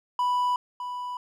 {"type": "tone with echo", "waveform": "triangle", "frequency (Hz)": 987.8, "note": "B5", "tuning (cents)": 0, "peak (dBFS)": -20, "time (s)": [0.19, 0.56], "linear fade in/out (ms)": 2, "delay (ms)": 610, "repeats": 1, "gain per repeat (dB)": -9, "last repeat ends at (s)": 1.17, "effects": []}